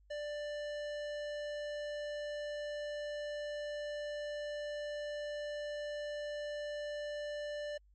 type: tone with hard clipping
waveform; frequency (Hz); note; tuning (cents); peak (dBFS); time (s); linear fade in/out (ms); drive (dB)
sine; 590; D5; +8; -40; 0.1-7.78; 10; 15
effects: added 50 Hz sine -62 dBFS peak until 7.94 s + MP3 48 kbps